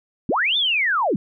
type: linear two-way sweep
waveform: sine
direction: up then down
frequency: 147.6 to 3619 to 147.6 Hz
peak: -17 dBFS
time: 0.29-1.16 s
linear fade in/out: 2 ms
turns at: 0.57 s
effects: none